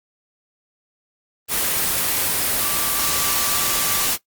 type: tone in noise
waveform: sine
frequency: 1165 Hz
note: D6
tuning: 14 cents flat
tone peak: -30 dBFS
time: 2.58-4.09 s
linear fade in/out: 50 ms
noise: white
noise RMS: -20 dBFS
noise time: 1.48-4.18 s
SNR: -13 dB
effects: noise-tail reverb RT60 0.1 s tail -18 dB re dry + Opus 24 kbps